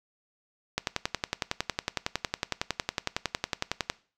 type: click train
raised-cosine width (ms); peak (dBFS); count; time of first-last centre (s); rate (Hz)
0.2; -9; 35; 0.78-3.899; 10.9
effects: noise-tail reverb RT60 0.4 s tail -20 dB re dry